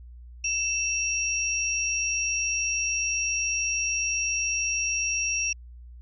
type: tone pair together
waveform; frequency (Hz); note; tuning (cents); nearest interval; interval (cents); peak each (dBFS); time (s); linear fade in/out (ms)
sine; 2668 / 5653; E7 / F8; +20 / +20; octave + minor second; 1300; -27; 0.44-5.53; 5
effects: added 60 Hz sine -42 dBFS peak until 6.01 s